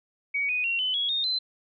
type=tone with pitch steps; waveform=sine; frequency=2254 / 2487 / 2743 / 3026 / 3338 / 3683 / 4063 Hz; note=C#7 / D#7 / F7 / F#7 / G#7 / A#7 / B7; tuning=+28 / -1 / -32 / +38 / +8 / -22 / +48 cents; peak=-24 dBFS; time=0.34-1.39 s; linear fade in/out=10 ms; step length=150 ms; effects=none